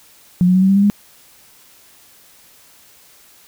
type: tone with pitch steps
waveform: sine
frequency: 178.5 / 182.57 / 186.73 / 190.98 / 195.33 / 199.78 / 204.3 Hz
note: F3 / F#3 / F#3 / G3 / G3 / G3 / G#3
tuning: +38 / -23 / +16 / -45 / -6 / +33 / -28 cents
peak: -9 dBFS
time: 0.41-0.9 s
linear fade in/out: 0 ms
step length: 70 ms
effects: white hiss -48 dBFS RMS until 3.47 s